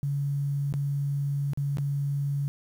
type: tone with dropouts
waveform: sine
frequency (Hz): 141.5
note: C#3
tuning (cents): +36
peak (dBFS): -25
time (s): 0.03-2.48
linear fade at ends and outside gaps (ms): 0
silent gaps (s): 0.726-0.739 / 1.534-1.574 / 1.771-1.784
effects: 9-bit